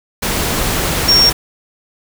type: tone in noise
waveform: sine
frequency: 5540 Hz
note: F8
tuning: 15 cents flat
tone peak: -7 dBFS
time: 1.08-1.3 s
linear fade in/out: 10 ms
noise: pink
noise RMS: -17 dBFS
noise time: 0.22-1.33 s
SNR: +7 dB
effects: none